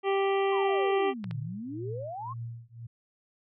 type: harmonic tone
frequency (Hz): 392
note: G4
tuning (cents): 0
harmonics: 1 / 2 / 3 / 5 / 6 / 7 / 8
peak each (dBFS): -25 / -31 / -35 / -39 / -41 / -42 / -43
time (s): 0.03-1.14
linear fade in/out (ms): 50
type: exponential two-way sweep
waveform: sine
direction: down then up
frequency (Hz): 1125 to 138.59 to 1125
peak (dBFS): -35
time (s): 0.51-2.34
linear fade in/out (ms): 20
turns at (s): 1.39
type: tone with tremolo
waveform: sine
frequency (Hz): 116.5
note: A#2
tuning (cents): -1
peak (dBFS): -33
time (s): 1.24-2.87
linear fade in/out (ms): 10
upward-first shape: triangle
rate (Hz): 1.9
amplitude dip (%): 100
type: clicks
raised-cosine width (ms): 0.3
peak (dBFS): -26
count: 2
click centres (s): 1.242 / 1.311
effects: none